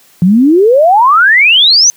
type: exponential sweep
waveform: sine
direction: up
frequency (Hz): 169.2 to 6272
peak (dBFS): -3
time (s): 0.22-1.9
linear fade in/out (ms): 0
effects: white hiss -45 dBFS RMS until 1.96 s + high-pass 100 Hz 12 dB/octave